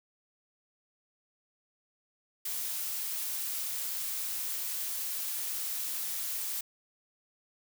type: noise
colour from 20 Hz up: blue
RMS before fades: -35 dBFS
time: 2.45-6.61 s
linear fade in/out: 5 ms
effects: none